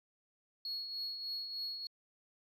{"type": "tone with tremolo", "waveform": "sine", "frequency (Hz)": 4333, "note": "C#8", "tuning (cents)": -40, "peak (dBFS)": -34, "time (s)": [0.65, 1.87], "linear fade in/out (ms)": 2, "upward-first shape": "triangle", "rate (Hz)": 3.3, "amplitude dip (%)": 60, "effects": ["tanh soft clip ceiling -35 dBFS", "AAC 48 kbps"]}